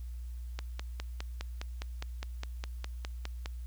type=click train; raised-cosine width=0.2 ms; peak=-21 dBFS; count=15; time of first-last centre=0.59-3.459 s; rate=4.88 Hz; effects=added 60 Hz sine -38 dBFS peak until 3.66 s + white hiss -65 dBFS RMS until 3.66 s